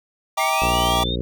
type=chord; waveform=square; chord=E half-diminished seventh; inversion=none; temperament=equal with one note detuned; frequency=643.1 / 784 / 932.3 / 1174.7 Hz; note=E5 / G5 / Bb5 / D6; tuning=-43 / 0 / 0 / 0 cents; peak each=-27 / -24 / -26 / -24 dBFS; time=0.37-1.04 s; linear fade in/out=10 ms
type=linear sweep; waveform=sine; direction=up; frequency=2093 to 3756 Hz; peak=-25 dBFS; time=0.39-1.16 s; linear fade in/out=10 ms
type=harmonic tone; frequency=59.7 Hz; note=A#1; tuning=42 cents sharp; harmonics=1 / 2 / 3 / 4 / 5 / 6 / 7 / 8 / 9; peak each=-26 / -29 / -31 / -32 / -33 / -34 / -34 / -35 / -36 dBFS; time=0.62-1.21 s; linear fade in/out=0 ms
effects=none